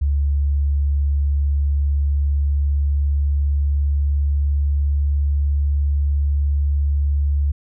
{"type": "tone with pitch glide", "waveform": "sine", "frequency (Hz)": [71.1, 71.55], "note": ["C#2", "D2"], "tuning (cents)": [45, -45], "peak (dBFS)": -15, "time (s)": [0.01, 7.52], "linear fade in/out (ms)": 10, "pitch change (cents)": 10, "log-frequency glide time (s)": [1.01, 5.21], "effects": []}